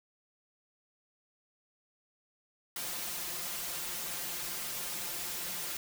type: noise with comb filter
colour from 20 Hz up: white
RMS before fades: -38 dBFS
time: 2.76-5.77 s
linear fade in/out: 2 ms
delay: 5.7 ms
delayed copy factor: +1
effects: none